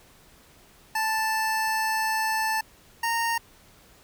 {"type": "tone pair in turn", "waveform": "25% pulse", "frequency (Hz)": [880, 923.9], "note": ["A5", "A#5"], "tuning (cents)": [0, -16], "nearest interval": "minor second", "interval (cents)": 84, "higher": "second", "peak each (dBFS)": -20, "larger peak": "neither", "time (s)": [[0.95, 2.61], [3.03, 3.38]], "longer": "first", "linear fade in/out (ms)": 5, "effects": ["pink hiss -55 dBFS RMS until 4.03 s"]}